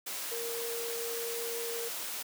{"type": "tone in noise", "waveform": "sine", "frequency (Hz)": 466.2, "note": "A#4", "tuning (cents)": 0, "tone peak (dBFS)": -36, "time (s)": [0.31, 1.89], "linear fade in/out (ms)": 10, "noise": "white", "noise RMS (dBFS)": -38, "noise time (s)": [0.06, 2.23], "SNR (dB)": -1, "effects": ["high-pass 300 Hz 12 dB/octave"]}